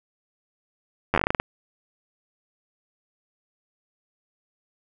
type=slowing click train; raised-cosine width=0.5 ms; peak=-5 dBFS; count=11; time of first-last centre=1.14-1.4 s; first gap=10 ms; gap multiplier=1.2; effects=none